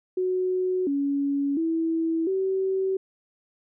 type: tone with pitch steps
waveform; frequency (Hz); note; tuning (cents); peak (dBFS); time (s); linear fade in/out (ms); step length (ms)
sine; 368.8 / 281.1 / 326.8 / 381.8; F#4 / C#4 / E4 / G4; -6 / +24 / -15 / -46; -22; 0.17-2.97; 5; 700
effects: none